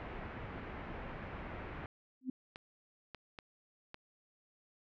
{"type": "low-pass noise", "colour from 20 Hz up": "pink", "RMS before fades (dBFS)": -45, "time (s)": [0, 1.86], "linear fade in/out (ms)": 0, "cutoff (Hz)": 2300, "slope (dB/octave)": 24}
{"type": "tone with exponential growth", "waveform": "sine", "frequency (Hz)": 257.8, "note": "C4", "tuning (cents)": -26, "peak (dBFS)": -31, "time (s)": [2.21, 2.3], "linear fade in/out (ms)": 5, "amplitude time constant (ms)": 18}
{"type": "clicks", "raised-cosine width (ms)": 0.3, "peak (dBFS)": -30, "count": 4, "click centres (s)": [2.559, 3.147, 3.388, 3.944]}
{"effects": []}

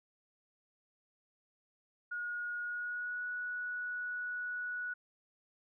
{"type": "tone with pitch glide", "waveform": "sine", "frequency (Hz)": [1442, 1468.9], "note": ["F#6", "F#6"], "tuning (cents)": [-45, -13], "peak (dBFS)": -36, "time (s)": [2.11, 4.94], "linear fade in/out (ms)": 10, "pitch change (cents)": 32, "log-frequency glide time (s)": [2.62, 3.25], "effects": []}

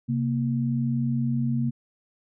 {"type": "tone pair together", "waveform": "sine", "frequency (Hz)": [132.78, 233.1], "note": ["C3", "A#3"], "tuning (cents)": [26, 0], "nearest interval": "minor seventh", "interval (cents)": 974, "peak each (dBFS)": -25, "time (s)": [0.08, 1.71], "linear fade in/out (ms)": 20, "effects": []}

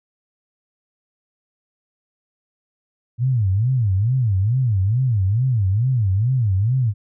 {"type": "tone with vibrato", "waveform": "sine", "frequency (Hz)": 111.2, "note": "A2", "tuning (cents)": 19, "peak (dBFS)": -15, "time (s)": [3.18, 6.94], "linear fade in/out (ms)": 50, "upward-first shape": "sine", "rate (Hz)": 2.3, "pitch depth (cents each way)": 300, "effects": []}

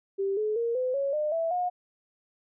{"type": "tone with pitch steps", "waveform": "sine", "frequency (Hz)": [392, 427.5, 466.2, 508.4, 554.4, 604.5, 659.3, 718.9], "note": ["G4", "A4", "A#4", "C5", "C#5", "D5", "E5", "F5"], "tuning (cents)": [0, -50, 0, -50, 0, 50, 0, 50], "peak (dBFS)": -25, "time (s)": [0.18, 1.7], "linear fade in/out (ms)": 20, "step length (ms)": 190, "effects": []}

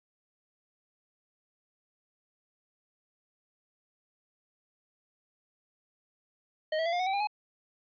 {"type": "tone with pitch steps", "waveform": "square", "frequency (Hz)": [622.3, 649.5, 677.8, 707.4, 738.3, 770.6, 804.2, 839.4], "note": ["D#5", "E5", "E5", "F5", "F#5", "G5", "G5", "G#5"], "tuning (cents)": [0, -26, 48, 22, -4, -30, 44, 18], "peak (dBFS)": -28, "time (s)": [6.72, 7.272], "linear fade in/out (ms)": 5, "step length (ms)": 69, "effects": ["resampled to 11025 Hz", "11-bit"]}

